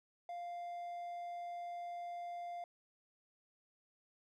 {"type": "tone", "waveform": "triangle", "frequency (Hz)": 698, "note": "F5", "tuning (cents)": -1, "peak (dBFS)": -40, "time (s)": [0.29, 2.64], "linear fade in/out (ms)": 2, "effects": []}